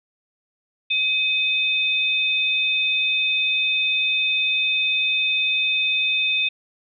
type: tone pair together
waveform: sine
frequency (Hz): 2538 / 3589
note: D#7 / A7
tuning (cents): +34 / +34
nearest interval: tritone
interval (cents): 600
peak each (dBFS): -20 / -22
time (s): 0.9-6.49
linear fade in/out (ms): 10
effects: none